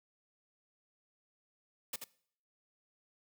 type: noise with echo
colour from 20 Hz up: white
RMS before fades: -38 dBFS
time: 1.93-1.96 s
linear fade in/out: 5 ms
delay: 82 ms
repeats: 1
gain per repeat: -6 dB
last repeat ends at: 2.042 s
effects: noise-tail reverb RT60 0.6 s tail -21 dB re dry + high-pass 150 Hz 12 dB/octave